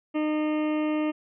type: harmonic tone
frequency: 305.5 Hz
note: D#4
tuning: 32 cents flat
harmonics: 1 / 2 / 3 / 4 / 6 / 7 / 8 / 9 / 10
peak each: -24 / -32 / -40 / -39 / -46 / -43 / -47 / -44 / -50 dBFS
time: 0.14-1.12 s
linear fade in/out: 20 ms
effects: none